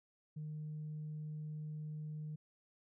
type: tone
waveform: sine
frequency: 152.8 Hz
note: D#3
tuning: 31 cents flat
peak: -40 dBFS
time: 0.36-2.36 s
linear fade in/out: 10 ms
effects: tanh soft clip ceiling -38 dBFS